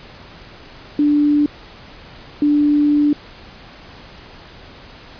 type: tone bursts at uneven times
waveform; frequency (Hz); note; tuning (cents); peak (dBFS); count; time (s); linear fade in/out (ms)
sine; 293.7; D4; 0; -11; 2; 0.99-1.46 / 2.42-3.13; 2
effects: pink hiss -40 dBFS RMS until 5.19 s + resampled to 11025 Hz